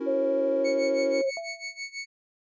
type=chord; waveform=triangle; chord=F# dominant seventh; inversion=second; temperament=equal; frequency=277.2 / 329.6 / 370 / 466.2 Hz; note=C#4 / E4 / F#4 / A#4; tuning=0 / 0 / 0 / 0 cents; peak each=-31 / -31 / -34 / -34 dBFS; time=0-1.22 s; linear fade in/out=10 ms
type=tone with vibrato; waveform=sine; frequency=541 Hz; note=C#5; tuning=42 cents flat; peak=-23 dBFS; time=0.06-1.31 s; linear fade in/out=20 ms; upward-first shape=square; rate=13 Hz; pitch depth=14 cents each way
type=tone with tremolo; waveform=sawtooth; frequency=2217 Hz; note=C#7; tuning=in tune; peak=-28 dBFS; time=0.64-2.06 s; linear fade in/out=20 ms; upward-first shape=sine; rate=6.1 Hz; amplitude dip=90%
type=tone with exponential decay; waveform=sine; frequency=670 Hz; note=E5; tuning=28 cents sharp; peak=-30 dBFS; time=1.37-1.88 s; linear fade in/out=1 ms; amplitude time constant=110 ms
effects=resampled to 16000 Hz